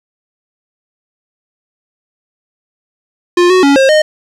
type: tone with pitch steps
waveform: square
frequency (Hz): 352.6 / 370.1 / 280.4 / 535 / 615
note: F4 / F#4 / C#4 / C5 / D#5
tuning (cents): +17 / 0 / +20 / +38 / -20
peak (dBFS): -6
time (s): 3.37-4.02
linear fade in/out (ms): 5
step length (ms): 130
effects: low-pass 6000 Hz 12 dB/octave + 7-bit